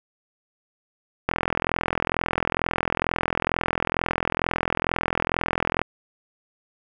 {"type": "click train", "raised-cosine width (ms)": 0.5, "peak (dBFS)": -6, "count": 192, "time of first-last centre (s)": [1.29, 5.816], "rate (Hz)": 42.2, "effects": []}